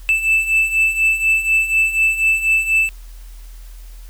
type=beating tone pair; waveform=triangle; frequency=2637 / 2641.1 Hz; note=E7 / E7; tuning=0 / +3 cents; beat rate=4.1 Hz; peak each=-18 / -13 dBFS; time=0.09-2.89 s; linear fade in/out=0 ms; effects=added 41 Hz sine -33 dBFS peak until 4.09 s + white hiss -49 dBFS RMS until 4.09 s